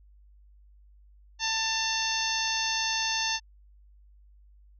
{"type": "harmonic tone with a mistuned harmonic", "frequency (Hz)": 889, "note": "A5", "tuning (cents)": 18, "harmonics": [1, 2, 3, 4, 5, 6, 7], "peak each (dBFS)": [-34, -34, -34, -34, -34, -34, -34], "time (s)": [1.39, 3.4], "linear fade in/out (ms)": 50, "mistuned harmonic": 3, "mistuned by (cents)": 34, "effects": ["added 50 Hz sine -53 dBFS peak until 4.79 s"]}